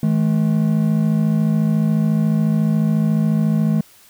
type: tone pair together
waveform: triangle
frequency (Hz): 160 / 214.1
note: D#3 / A3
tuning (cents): +49 / -47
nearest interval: perfect fourth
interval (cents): 504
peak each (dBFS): -15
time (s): 0.03-3.81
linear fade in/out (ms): 2
effects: white hiss -49 dBFS RMS until 4.09 s